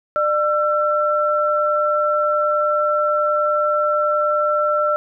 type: tone pair together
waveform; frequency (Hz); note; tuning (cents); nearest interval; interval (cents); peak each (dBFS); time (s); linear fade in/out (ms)
sine; 599 / 1344.7; D5 / E6; +34 / +34; octave + major second; 1400; -18; 0.16-4.96; 0
effects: none